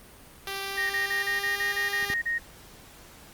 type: tone with pitch glide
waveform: 5% pulse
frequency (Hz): 392 to 402.1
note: G4 to G4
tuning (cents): 0 to +44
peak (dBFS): -20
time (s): 0.47-2.14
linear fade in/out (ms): 2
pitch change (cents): +44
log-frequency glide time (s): 0.61-1.66
type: tone bursts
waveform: sine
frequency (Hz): 1864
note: A#6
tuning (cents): -1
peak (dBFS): -25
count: 10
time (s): 0.77-2.385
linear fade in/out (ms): 10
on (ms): 130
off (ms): 35
type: clicks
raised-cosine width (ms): 3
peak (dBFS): -32 / -23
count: 2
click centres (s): 2.027 / 2.101
effects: pink hiss -50 dBFS RMS until 3.33 s + Opus 32 kbps

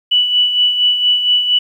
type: tone with tremolo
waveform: sine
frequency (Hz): 2960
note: F#7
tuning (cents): 0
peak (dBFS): -8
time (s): 0.11-1.59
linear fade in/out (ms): 10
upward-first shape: sine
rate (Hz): 4.3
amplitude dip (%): 55
effects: 8-bit

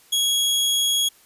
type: tone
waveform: sawtooth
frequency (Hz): 3322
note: G#7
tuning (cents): 0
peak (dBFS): -15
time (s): 0.12-1.09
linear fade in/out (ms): 10
effects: white hiss -54 dBFS RMS until 1.25 s + resampled to 32000 Hz

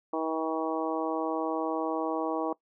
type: harmonic tone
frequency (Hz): 160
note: D#3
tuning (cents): +49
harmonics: 2 / 3 / 4 / 5 / 6 / 7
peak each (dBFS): -32 / -34 / -35 / -36 / -37 / -37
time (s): 0.13-2.53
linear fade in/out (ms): 5
effects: noise-tail reverb RT60 0.1 s tail -20 dB re dry

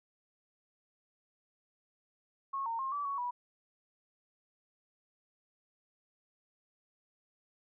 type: tone with pitch steps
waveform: sine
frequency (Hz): 1092 / 917 / 1068 / 1154 / 1116 / 976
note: C#6 / A#5 / C6 / D6 / C#6 / B5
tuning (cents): -26 / -29 / +35 / -31 / +11 / -21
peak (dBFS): -33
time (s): 2.53-3.31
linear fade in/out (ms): 10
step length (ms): 130
effects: none

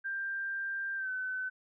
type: tone with pitch glide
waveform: sine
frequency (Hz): 1585 to 1516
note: G6 to F#6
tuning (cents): +19 to +42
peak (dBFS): -33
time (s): 0.04-1.5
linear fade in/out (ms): 20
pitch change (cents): -77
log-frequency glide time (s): 0.96-1.1
effects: none

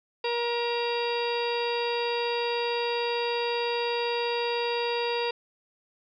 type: harmonic tone with a mistuned harmonic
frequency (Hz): 474.5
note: A#4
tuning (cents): +31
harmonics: 1 / 2 / 3 / 4 / 5 / 6 / 7 / 8 / 10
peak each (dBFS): -28 / -32 / -43 / -40 / -41 / -35 / -44 / -39 / -38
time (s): 0.24-5.31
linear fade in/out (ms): 5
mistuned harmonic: 6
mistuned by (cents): -53
effects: none

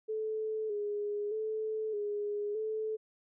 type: tone with vibrato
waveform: sine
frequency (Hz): 424.3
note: G#4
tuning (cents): +37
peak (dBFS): -32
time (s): 0.08-2.97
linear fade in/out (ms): 20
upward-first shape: square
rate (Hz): 0.81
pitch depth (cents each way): 45
effects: none

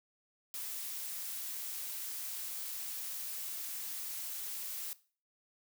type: noise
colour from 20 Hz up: blue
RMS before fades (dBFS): -41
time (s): 0.54-4.93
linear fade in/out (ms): 0
effects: noise-tail reverb RT60 0.4 s tail -18 dB re dry

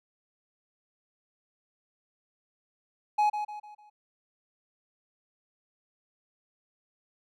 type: tone with echo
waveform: triangle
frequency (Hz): 840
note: G#5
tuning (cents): +19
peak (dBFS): -19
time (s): 3.18-3.3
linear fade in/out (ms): 10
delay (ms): 150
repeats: 4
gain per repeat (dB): -8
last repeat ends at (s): 3.9
effects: none

